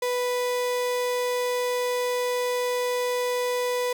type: tone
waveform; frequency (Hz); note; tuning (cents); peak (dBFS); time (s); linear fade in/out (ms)
35% pulse; 493.9; B4; 0; -22; 0.02-3.93; 5
effects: 9-bit